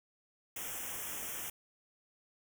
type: band-stop noise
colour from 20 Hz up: white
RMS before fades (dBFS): -41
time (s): 0.56-1.5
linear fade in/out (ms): 5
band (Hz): 3400 to 5500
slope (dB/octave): 96
effects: none